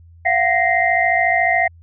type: tone cluster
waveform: sine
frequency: 684 / 738 / 1876 / 2076 Hz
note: F5 / F#5 / A#6 / C7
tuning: -36 / -5 / +11 / -14 cents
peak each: -19 dBFS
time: 0.25-1.68 s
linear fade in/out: 10 ms
effects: added 84 Hz sine -42 dBFS peak until 1.82 s